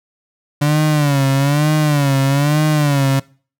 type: tone with vibrato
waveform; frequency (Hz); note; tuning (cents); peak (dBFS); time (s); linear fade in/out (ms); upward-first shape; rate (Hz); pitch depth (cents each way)
35% pulse; 144.4; D3; -29; -10; 0.61-3.2; 10; sine; 1.1; 110
effects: noise-tail reverb RT60 0.4 s tail -22 dB re dry